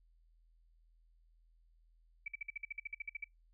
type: tone bursts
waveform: sine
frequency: 2301 Hz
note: D7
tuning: 36 cents flat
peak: -38 dBFS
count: 14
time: 2.26-3.243 s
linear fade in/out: 5 ms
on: 21 ms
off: 53 ms
effects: noise-tail reverb RT60 0.2 s tail -24 dB re dry + added 41 Hz sine -65 dBFS peak until 3.53 s